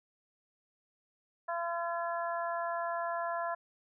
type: harmonic tone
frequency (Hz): 340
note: F4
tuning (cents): -46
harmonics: 2 / 3 / 4 / 5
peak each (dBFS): -35 / -37 / -41 / -42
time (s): 1.48-3.55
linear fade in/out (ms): 10
effects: none